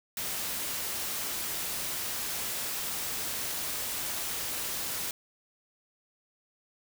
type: noise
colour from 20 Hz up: white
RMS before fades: -34 dBFS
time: 0.17-5.11 s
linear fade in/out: 2 ms
effects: none